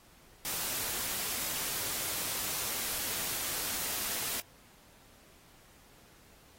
white noise, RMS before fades -35 dBFS, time 0.45-4.4 s, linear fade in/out 0 ms, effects pink hiss -60 dBFS RMS until 6.58 s + AAC 48 kbps

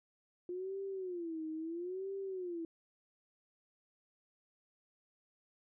sine tone with vibrato, 351.1 Hz, F4, 9 cents sharp, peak -38 dBFS, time 0.49-2.65 s, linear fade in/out 2 ms, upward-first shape sine, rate 0.75 Hz, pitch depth 190 cents each way, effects none

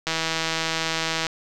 click train, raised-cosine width 0.2 ms, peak -7 dBFS, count 195, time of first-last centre 0.07-1.268 s, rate 162 Hz, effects none

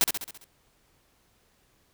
white noise with echo, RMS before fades -21 dBFS, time 0.01-0.04 s, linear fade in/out 0 ms, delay 67 ms, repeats 6, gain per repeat -5 dB, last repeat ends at 0.442 s, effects pink hiss -66 dBFS RMS until 1.93 s

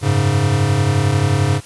square chord, F# suspended second, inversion none, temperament equal, 92.5 / 103.83 / 138.59 Hz, F#2 / G#2 / C#3, 0 / 0 / 0 cents, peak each -22 / -17 / -18 dBFS, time 0.01-1.61 s, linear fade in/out 50 ms, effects white hiss -40 dBFS RMS until 1.65 s + resampled to 24000 Hz

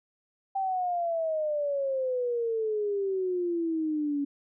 sine exponential sweep, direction down, 784 to 280.7 Hz, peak -26 dBFS, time 0.55-4.25 s, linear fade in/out 10 ms, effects none

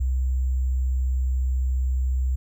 sine tone with sample-and-hold, 64.3 Hz, C2, 30 cents flat, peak -20 dBFS, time 0-2.36 s, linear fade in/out 10 ms, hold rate 7350 Hz, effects none

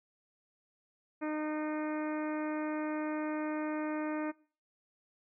harmonic tone, 306 Hz, D#4, 29 cents flat, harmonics 1 / 2 / 3 / 4 / 5 / 6 / 7 / 8, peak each -34 / -40 / -44 / -46 / -48 / -50 / -51 / -52 dBFS, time 1.21-4.32 s, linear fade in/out 20 ms, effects noise-tail reverb RT60 0.4 s tail -21 dB re dry

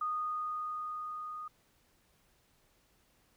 sine tone with level ramp, 1235 Hz, D#6, 13 cents flat, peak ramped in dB -31 to -40 dBFS, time 0.01-1.48 s, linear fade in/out 5 ms, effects pink hiss -70 dBFS RMS until 3.36 s

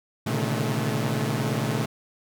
sawtooth tone cluster, 116.3 / 133.7 / 144.9 / 156.5 / 215.5 Hz, A#2 / C3 / D3 / D#3 / A3, -4 / +38 / -23 / +10 / -36 cents, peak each -25 / -26 / -28 / -28 / -26 dBFS, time 0.26-1.86 s, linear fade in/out 10 ms, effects none

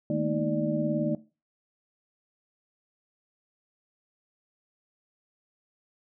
sine tone cluster, 156.1 / 216.2 / 234.7 / 312.9 / 592 Hz, D#3 / A3 / A#3 / D#4 / D5, +6 / -30 / +12 / +10 / +14 cents, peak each -31 dBFS, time 0.1-1.15 s, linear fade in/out 2 ms, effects noise-tail reverb RT60 0.3 s tail -17 dB re dry

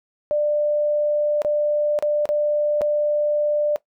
sine tone with dropouts, 594 Hz, D5, 20 cents sharp, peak -17 dBFS, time 0.31-3.76 s, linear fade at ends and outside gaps 0 ms, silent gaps 1.419-1.448 / 1.989-2.025 / 2.255-2.29 / 2.81-2.817 s, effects noise-tail reverb RT60 0.1 s tail -18 dB re dry

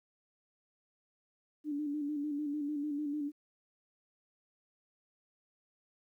sine tone with vibrato, 293.7 Hz, D4, in tune, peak -33 dBFS, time 1.64-3.32 s, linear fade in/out 50 ms, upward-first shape square, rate 6.7 Hz, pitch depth 42 cents each way, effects 12-bit

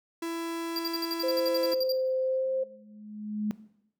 45% pulse tone, 333.2 Hz, E4, 19 cents sharp, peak -31 dBFS, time 0.22-1.74 s, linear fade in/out 5 ms
square tone bursts, 4750 Hz, D8, 19 cents sharp, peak -30 dBFS, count 14, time 0.76-1.922 s, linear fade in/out 2 ms, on 31 ms, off 56 ms
sine tone with pitch glide, 520 to 526 Hz, C5 to C5, -11 to +9 cents, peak -26 dBFS, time 1.23-2.64 s, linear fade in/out 10 ms, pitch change +20 cents, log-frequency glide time 2.2-2.52 s
sine tone with exponential growth, 211.1 Hz, G#3, 29 cents sharp, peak -24 dBFS, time 2.45-3.51 s, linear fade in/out 0 ms, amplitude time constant 230 ms
effects noise-tail reverb RT60 0.8 s tail -17 dB re dry

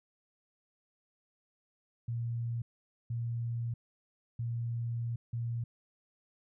sine tone bursts at uneven times, 117.4 Hz, A#2, 13 cents sharp, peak -32 dBFS, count 4, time 2.08-2.62 / 3.1-3.74 / 4.39-5.16 / 5.33-5.64 s, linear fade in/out 5 ms, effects none

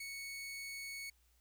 sawtooth tone, 2217 Hz, C#7, in tune, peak -40 dBFS, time 0-1.1 s, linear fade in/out 5 ms, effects added 60 Hz sine -70 dBFS peak until 1.4 s + white hiss -75 dBFS RMS until 1.4 s

